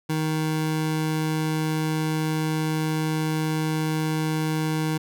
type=tone; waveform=25% pulse; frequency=156.6 Hz; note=D#3; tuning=11 cents sharp; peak=-19 dBFS; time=0.09-4.98 s; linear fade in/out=10 ms; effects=none